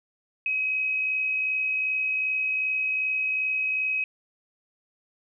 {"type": "tone with amplitude modulation", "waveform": "sine", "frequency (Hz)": 2540, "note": "D#7", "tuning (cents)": 35, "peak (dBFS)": -22, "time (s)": [0.46, 4.04], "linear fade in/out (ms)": 2, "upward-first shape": "sine", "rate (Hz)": 62.6, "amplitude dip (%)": 30, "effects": []}